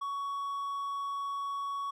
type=tone; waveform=triangle; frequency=1119 Hz; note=C#6; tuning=16 cents sharp; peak=-31 dBFS; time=0.01-1.91 s; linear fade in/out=10 ms; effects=none